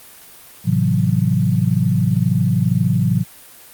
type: chord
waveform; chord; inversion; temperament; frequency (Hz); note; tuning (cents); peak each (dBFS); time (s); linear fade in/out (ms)
sine; F# half-diminished seventh; first; equal with one note detuned; 110 / 132.1 / 164.81 / 185; A2 / C3 / E3 / F#3; 0 / +17 / 0 / 0; -19; 0.64-3.25; 50
effects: white hiss -42 dBFS RMS until 3.73 s + Opus 32 kbps